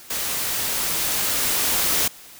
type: noise with level ramp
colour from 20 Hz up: white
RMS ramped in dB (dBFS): -26 to -20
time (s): 0.1-2.08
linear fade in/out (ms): 5
effects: white hiss -44 dBFS RMS until 2.39 s

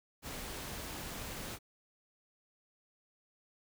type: noise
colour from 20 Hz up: pink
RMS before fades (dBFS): -43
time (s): 0.22-1.59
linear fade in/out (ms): 50
effects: none

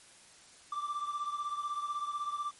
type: beating tone pair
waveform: triangle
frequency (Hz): 1172 / 1188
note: D6 / D6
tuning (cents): -4 / +20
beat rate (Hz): 16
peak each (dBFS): -33 / -38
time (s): 0.72-2.51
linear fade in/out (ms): 5
effects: white hiss -57 dBFS RMS until 2.59 s + MP3 48 kbps

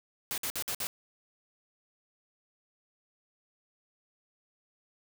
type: noise bursts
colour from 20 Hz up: white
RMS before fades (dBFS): -34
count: 5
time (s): 0.31-0.87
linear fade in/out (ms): 0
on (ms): 68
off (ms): 55
effects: none

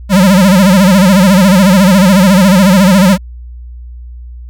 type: tone with vibrato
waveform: square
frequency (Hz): 190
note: F#3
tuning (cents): +46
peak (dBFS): -4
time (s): 0.09-3.18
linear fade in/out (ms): 50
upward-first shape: sine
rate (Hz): 14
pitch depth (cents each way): 130
effects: added 60 Hz sine -25 dBFS peak until 4.49 s

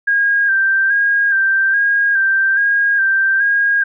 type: tone with vibrato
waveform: sine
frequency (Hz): 1600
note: G6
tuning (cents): +35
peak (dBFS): -11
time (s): 0.07-3.84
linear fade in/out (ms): 10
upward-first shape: square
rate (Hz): 1.2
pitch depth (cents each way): 33
effects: none

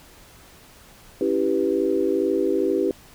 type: chord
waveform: sine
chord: C# half-diminished seventh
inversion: none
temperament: equal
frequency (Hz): 277.2 / 329.6 / 392 / 493.9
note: C#4 / E4 / G4 / B4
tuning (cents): 0 / 0 / 0 / 0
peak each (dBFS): -27 / -24 / -22 / -26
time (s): 1.21-2.91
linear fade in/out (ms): 2
effects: pink hiss -49 dBFS RMS until 3.14 s

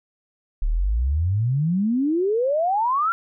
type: exponential sweep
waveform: sine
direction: up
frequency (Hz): 34.27 to 1396.9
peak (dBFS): -18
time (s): 0.62-3.12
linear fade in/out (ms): 0
effects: none

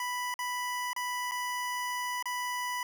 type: tone with dropouts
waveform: 25% pulse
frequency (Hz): 987.8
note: B5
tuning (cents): 0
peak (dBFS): -28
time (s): 0-2.83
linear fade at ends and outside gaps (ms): 2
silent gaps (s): 0.341-0.39 / 0.932-0.963 / 1.312-1.318 / 2.226-2.256
effects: 10-bit

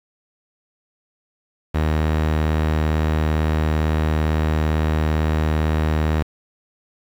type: tone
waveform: sawtooth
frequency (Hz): 77.78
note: D#2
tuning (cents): 0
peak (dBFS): -13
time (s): 1.74-6.23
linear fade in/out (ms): 10
effects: low-pass 3000 Hz 12 dB/octave + 7-bit

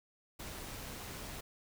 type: noise with amplitude modulation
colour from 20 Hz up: pink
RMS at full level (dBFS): -44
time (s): 0.39-1.41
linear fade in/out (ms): 10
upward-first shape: sine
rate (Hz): 140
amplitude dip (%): 25
effects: none

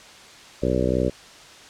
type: harmonic tone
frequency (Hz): 63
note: B1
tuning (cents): +35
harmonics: 1 / 2 / 3 / 4 / 5 / 6 / 7 / 8 / 9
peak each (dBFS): -28 / -28 / -28 / -28 / -28 / -28 / -28 / -28 / -28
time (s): 0.62-1.1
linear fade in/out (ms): 10
effects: white hiss -45 dBFS RMS until 1.69 s + low-pass 6000 Hz 12 dB/octave

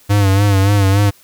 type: tone with vibrato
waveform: square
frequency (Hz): 99.4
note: G2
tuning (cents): +25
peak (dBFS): -10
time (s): 0.09-1.11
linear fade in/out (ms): 20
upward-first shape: sine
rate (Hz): 3.5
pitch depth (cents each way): 60
effects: white hiss -48 dBFS RMS until 1.23 s

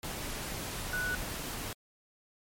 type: tone in noise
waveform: sine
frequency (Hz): 1480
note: F#6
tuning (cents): 0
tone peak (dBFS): -31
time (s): 0.93-1.15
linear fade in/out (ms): 2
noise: pink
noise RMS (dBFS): -38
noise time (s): 0.03-1.73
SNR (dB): +4
effects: MP3 64 kbps

